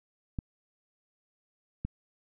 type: clicks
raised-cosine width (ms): 5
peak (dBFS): -20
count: 2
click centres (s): 0.388 / 1.85
effects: none